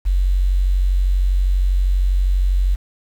sine tone, 46.25 Hz, F#1, in tune, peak -13 dBFS, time 0.05-2.76 s, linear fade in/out 20 ms, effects 7-bit

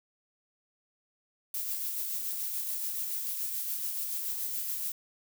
violet noise with tremolo, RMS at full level -33 dBFS, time 1.54-4.92 s, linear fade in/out 2 ms, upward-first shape sine, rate 7 Hz, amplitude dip 30%, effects none

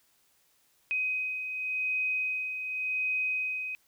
sine beating tone pair, 2515 / 2515.89 Hz, D#7 / D#7, +18 / +19 cents, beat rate 0.89 Hz, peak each -38 / -29 dBFS, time 0.91-3.75 s, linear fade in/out 0 ms, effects white hiss -68 dBFS RMS until 3.87 s

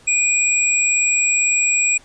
sine tone pair together, 2427 / 7691 Hz, D#7 / B8, -44 / -47 cents, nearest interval octave + minor sixth, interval 1997 cents, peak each -17 dBFS, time 0.07-1.98 s, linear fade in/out 10 ms, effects pink hiss -49 dBFS RMS until 2.04 s + resampled to 22050 Hz

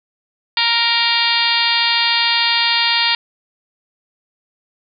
harmonic tone with a mistuned harmonic, 466.8 Hz, A#4, 2 cents sharp, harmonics 2 / 3 / 4 / 5 / 6 / 7 / 8 / 9 / 10, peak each -22 / -27 / -22 / -22 / -21 / -23 / -21 / -21 / -22 dBFS, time 0.57-3.15 s, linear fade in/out 2 ms, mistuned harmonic 8, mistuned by -33 cents, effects none

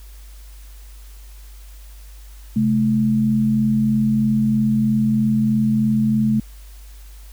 sine tone pair together, 133.46 / 216.6 Hz, C3 / A3, +35 / -27 cents, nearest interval minor sixth, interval 838 cents, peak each -22 / -15 dBFS, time 2.56-6.4 s, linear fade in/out 5 ms, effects added 50 Hz sine -37 dBFS peak until 7.32 s + white hiss -50 dBFS RMS until 7.32 s

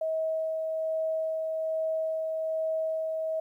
sine tone with tremolo, 639 Hz, D#5, 46 cents sharp, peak -26 dBFS, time 0.01-3.4 s, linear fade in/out 5 ms, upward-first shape sine, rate 1.2 Hz, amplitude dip 25%, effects 11-bit

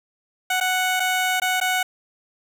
15% pulse tone with dropouts, 740 Hz, F#5, in tune, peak -13 dBFS, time 0.5-1.83 s, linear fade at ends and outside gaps 5 ms, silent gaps 0.602-0.609 / 0.998-1.001 / 1.4-1.418 / 1.602-1.612 s, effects none

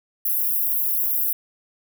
white high-pass noise, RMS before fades -22 dBFS, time 0.25-1.33 s, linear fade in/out 5 ms, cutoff 11000 Hz, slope 96 dB/octave, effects none

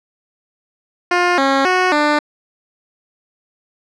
10% pulse tone with pitch steps, 354.3 / 272.1 / 367.5 / 297.4 Hz, F4 / C#4 / F#4 / D4, +25 / -32 / -12 / +22 cents, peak -4 dBFS, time 1.11-2.19 s, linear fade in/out 5 ms, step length 270 ms, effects low-pass 4000 Hz 12 dB/octave

